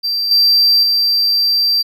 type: tone with level steps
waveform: triangle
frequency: 4699 Hz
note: D8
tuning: in tune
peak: -14 / -7 / -10 dBFS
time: 0.03-1.83 s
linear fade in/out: 20 ms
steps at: 0.31 / 0.83 s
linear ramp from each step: 2 ms
effects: none